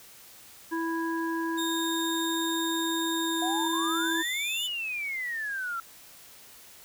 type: harmonic tone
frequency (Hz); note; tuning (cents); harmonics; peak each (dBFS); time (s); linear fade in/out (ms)
329.6; E4; 0; 1 / 3 / 5; -29 / -34 / -36; 0.71-4.23; 20
type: tone with pitch glide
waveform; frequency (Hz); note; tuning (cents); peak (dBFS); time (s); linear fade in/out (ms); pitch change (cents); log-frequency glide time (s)
sawtooth; 3689 to 3547; A#7 to A7; -19 to +13; -29; 1.57-4.68; 20; -68; 3.25-4.2
type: exponential two-way sweep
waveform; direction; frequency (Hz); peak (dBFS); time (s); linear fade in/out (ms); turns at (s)
sine; up then down; 708 to 3012 to 1336; -30; 3.42-5.8; 2; 4.65
effects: white hiss -51 dBFS RMS until 6.84 s